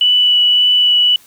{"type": "tone with vibrato", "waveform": "sine", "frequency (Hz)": 2960, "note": "F#7", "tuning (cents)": 0, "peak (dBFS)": -8, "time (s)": [0.01, 1.16], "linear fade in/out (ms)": 2, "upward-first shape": "triangle", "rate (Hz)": 1.8, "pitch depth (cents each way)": 10, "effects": ["white hiss -46 dBFS RMS until 1.26 s"]}